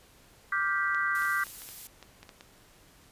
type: chord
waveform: sine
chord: G dominant seventh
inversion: second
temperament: just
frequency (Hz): 1176 / 1411.2 / 1568 / 1960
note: D6 / F6 / G6 / B6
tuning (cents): +2 / +18 / 0 / -14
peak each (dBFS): -31 / -34 / -29 / -33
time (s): 0.52-1.44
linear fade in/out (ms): 5
type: clicks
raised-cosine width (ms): 0.2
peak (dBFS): -29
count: 10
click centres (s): 0.947 / 1.221 / 1.251 / 1.468 / 1.619 / 1.689 / 2.027 / 2.23 / 2.292 / 2.409
type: noise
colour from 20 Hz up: blue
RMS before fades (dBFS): -43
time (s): 1.15-1.87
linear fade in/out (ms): 0
effects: pink hiss -58 dBFS RMS until 3.11 s + resampled to 32000 Hz